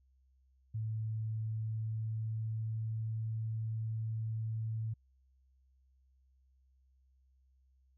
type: tone with pitch glide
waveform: sine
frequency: 110 to 111.15 Hz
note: A2 to A2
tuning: 0 to +18 cents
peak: -34 dBFS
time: 0.74-4.94 s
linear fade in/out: 10 ms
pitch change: +18 cents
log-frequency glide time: 1.07-3.21 s
effects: added 65 Hz sine -66 dBFS peak until 7.97 s